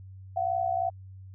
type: tone pair together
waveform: sine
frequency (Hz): 685 / 747.9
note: F5 / F#5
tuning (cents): -34 / +18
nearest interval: major second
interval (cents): 152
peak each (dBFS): -28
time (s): 0.36-0.9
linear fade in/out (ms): 10
effects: added 95 Hz sine -43 dBFS peak until 1.34 s